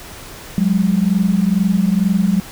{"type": "tone pair together", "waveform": "sine", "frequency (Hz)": [182.11, 204.3], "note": ["F#3", "G#3"], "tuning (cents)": [-27, -28], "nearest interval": "major second", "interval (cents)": 199, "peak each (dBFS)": -15, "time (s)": [0.58, 2.4], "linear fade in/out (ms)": 0, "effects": ["pink hiss -35 dBFS RMS until 2.51 s"]}